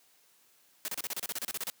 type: noise bursts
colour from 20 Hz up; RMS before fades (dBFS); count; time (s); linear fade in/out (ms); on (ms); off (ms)
white; -35; 14; 0.85-1.7; 0; 31; 32
effects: white hiss -65 dBFS RMS until 1.8 s + high-pass 150 Hz 12 dB/octave

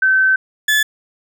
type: tone pair in turn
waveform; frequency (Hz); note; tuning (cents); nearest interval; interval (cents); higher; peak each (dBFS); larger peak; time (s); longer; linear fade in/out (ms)
sine / 35% pulse; 1537 / 1725.2; G6 / A6; -35 / -35; major second; 200; second; -10; neither; 0.02-0.36 / 0.68-0.83; first; 5
effects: none

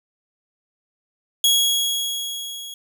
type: tone with level ramp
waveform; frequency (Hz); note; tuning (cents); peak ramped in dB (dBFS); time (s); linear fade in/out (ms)
sawtooth; 3322; G#7; 0; -10 to -30; 1.44-2.74; 2
effects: none

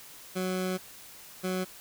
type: tone pair in turn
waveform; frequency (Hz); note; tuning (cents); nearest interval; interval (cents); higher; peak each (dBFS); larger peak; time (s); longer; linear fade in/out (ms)
20% pulse; 185 / 185; F#3 / F#3; 0 / 0; unison; 0; neither; -24; neither; 0.35-0.78 / 1.43-1.65; first; 20
effects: white hiss -49 dBFS RMS until 1.8 s

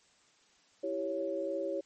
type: chord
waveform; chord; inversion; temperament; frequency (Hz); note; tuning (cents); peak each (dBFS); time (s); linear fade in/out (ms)
sine; C# diminished; first; equal; 329.6 / 392 / 554.4; E4 / G4 / C#5; 0 / 0 / 0; -38 / -38 / -34; 0.83-1.81; 10
effects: white hiss -66 dBFS RMS until 1.85 s + MP3 32 kbps

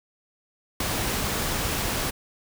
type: noise with ADSR envelope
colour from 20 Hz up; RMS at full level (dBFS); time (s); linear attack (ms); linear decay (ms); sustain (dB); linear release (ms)
pink; -24; 0.8-2.11; 5; 7; -3; 17
effects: none

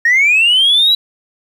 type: linear sweep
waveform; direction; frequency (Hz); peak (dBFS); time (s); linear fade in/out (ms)
sine; up; 1824 to 3951; -6; 0.05-0.95; 5
effects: tanh soft clip ceiling -5 dBFS + 7-bit

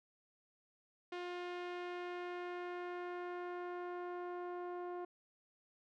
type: tone with low-pass filter sweep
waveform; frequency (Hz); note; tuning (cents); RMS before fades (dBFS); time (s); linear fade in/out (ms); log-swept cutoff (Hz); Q
sawtooth; 354.8; F4; +27; -44; 1.12-5.05; 5; 3200 to 970; 1.1
effects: none

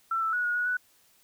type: tone with pitch steps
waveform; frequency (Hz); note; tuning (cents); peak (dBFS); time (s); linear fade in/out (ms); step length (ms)
sine; 1340 / 1322 / 1463 / 1445 / 1459 / 1483; E6 / E6 / F#6 / F#6 / F#6 / F#6; +28 / +5 / -20 / -41 / -25 / +4; -25; 0.11-0.77; 5; 110
effects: white hiss -63 dBFS RMS until 1.23 s

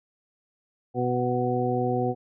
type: harmonic tone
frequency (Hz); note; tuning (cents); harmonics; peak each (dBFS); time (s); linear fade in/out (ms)
123.9; B2; +6; 1 / 2 / 3 / 4 / 6; -29 / -29 / -29 / -29 / -29; 0.94-2.15; 50
effects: none

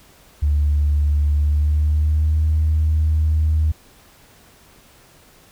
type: tone with pitch glide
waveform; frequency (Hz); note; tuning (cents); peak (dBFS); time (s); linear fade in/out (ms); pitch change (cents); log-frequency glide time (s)
sine; 73.42 to 77.79; D2 to D#2; 0 to 0; -13; 0.42-3.72; 10; +100; 1.35-2.44
effects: tanh soft clip ceiling -10 dBFS + pink hiss -50 dBFS RMS until 5.51 s

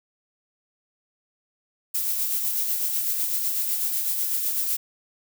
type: noise with tremolo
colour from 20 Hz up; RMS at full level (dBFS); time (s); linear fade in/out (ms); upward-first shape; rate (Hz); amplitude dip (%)
violet; -24; 1.94-4.77; 10; sine; 8; 35
effects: none

